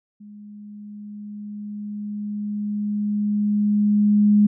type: tone with level ramp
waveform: sine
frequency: 207.7 Hz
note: G#3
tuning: in tune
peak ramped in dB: -39 to -11 dBFS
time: 0.2-4.47 s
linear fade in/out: 10 ms
effects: none